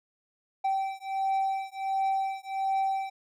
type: beating tone pair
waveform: triangle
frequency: 774 / 775.4 Hz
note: G5 / G5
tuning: -22 / -19 cents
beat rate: 1.4 Hz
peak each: -28 dBFS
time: 0.64-3.1 s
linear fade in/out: 10 ms
effects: none